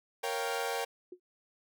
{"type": "chord", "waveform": "sawtooth", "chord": "G half-diminished seventh", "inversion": "first", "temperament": "equal", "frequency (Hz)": [466.2, 554.4, 698.5, 784], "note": ["Bb4", "Db5", "F5", "G5"], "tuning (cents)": [0, 0, 0, 0], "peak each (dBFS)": [-32, -35, -37, -33], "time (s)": [0.23, 0.85], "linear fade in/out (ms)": 10}
{"type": "tone with exponential decay", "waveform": "sine", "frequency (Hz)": 361.3, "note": "F#4", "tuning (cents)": -41, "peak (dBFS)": -39, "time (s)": [1.12, 1.2], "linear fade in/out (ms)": 5, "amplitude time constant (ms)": 16}
{"effects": []}